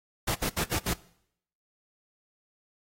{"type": "noise bursts", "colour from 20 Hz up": "pink", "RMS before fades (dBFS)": -29, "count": 5, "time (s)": [0.27, 0.938], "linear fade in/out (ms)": 10, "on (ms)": 80, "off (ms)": 67, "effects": ["noise-tail reverb RT60 0.7 s tail -20 dB re dry", "AAC 48 kbps"]}